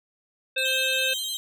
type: harmonic tone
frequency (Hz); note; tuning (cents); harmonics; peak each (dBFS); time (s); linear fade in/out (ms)
523.3; C5; 0; 1 / 3 / 5 / 7; -31 / -30 / -26 / -29; 0.56-1.14; 10
type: tone with vibrato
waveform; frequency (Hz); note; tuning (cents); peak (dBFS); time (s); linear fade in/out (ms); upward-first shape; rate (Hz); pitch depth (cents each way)
25% pulse; 3928; B7; -10; -27; 0.58-1.37; 0; square; 9.9; 57
type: tone with tremolo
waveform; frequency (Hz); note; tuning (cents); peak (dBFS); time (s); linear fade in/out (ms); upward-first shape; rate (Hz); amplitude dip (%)
40% pulse; 3149; G7; +7; -28; 0.65-1.37; 5; triangle; 2.8; 25
effects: none